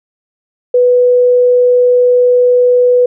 sine tone, 493.9 Hz, B4, in tune, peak -5 dBFS, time 0.74-3.06 s, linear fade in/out 5 ms, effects none

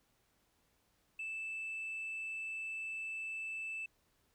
sine tone, 2637 Hz, E7, in tune, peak -37 dBFS, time 1.19-3.86 s, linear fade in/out 5 ms, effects tanh soft clip ceiling -37 dBFS + pink hiss -75 dBFS RMS until 4.34 s

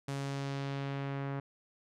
sawtooth tone with low-pass filter sweep, 138.59 Hz, C#3, in tune, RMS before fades -37 dBFS, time 0.08-1.4 s, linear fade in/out 5 ms, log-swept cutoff 9300 to 1600 Hz, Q 1, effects none

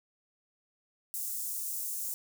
white high-pass noise, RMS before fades -36 dBFS, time 1.14-2.14 s, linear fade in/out 0 ms, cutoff 6800 Hz, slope 24 dB/octave, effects none

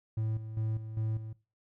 triangle tone with tremolo, 110 Hz, A2, in tune, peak -27 dBFS, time 0.17-1.33 s, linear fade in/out 5 ms, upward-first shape square, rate 2.5 Hz, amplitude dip 65%, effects noise-tail reverb RT60 0.3 s tail -20 dB re dry

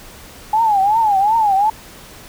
sine tone with vibrato, 839 Hz, G#5, 17 cents sharp, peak -11 dBFS, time 0.53-1.7 s, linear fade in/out 5 ms, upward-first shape triangle, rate 2.7 Hz, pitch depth 180 cents each way, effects pink hiss -39 dBFS RMS until 2.28 s

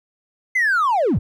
triangle linear sweep, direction down, 2093 to 57.6 Hz, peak -12 dBFS, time 0.55-1.19 s, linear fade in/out 10 ms, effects tanh soft clip ceiling -11 dBFS

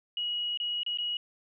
sine tone with dropouts, 2905 Hz, F#7, 32 cents flat, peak -29 dBFS, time 0.17-1.17 s, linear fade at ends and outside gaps 2 ms, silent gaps 0.574-0.6 / 0.833-0.863 / 0.974-0.985 s, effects none

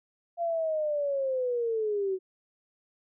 sine linear sweep, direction down, 691 to 370 Hz, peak -26 dBFS, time 0.37-2.19 s, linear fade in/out 50 ms, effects none

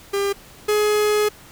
45% pulse tone pair in turn, 399.4 / 420.9 Hz, G4 / G#4, +32 / +23 cents, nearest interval minor second, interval 91 cents, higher second, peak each -19 / -16 dBFS, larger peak second, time 0.13-0.33 / 0.68-1.29 s, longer second, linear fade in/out 10 ms, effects pink hiss -45 dBFS RMS until 1.51 s

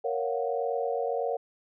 sine chord, Gb major seventh, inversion first, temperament equal, 466.2 / 554.4 / 698.5 / 740 Hz, Bb4 / Db5 / F5 / Gb5, 0 / 0 / 0 / 0 cents, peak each -30 / -32 / -35 / -34 dBFS, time 0.04-1.37 s, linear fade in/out 10 ms, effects none

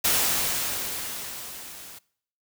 white noise with level ramp, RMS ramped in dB -21 to -44 dBFS, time 0.04-1.99 s, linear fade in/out 10 ms, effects noise-tail reverb RT60 0.6 s tail -22 dB re dry

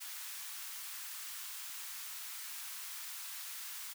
white high-pass noise, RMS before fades -45 dBFS, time 0-3.94 s, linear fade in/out 20 ms, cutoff 1000 Hz, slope 24 dB/octave, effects none

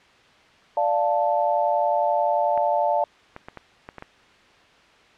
sine chord, D minor, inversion none, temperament equal, 587.3 / 698.5 / 880 Hz, D5 / F5 / A5, 0 / 0 / 0 cents, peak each -23 dBFS, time 0.77-3.04 s, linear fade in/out 2 ms
clicks, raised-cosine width 0.5 ms, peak -21 dBFS, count 7, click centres 2.576 / 3.364 / 3.485 / 3.573 / 3.889 / 3.983 / 4.024 s
effects white hiss -53 dBFS RMS until 5.17 s + low-pass 3000 Hz 12 dB/octave

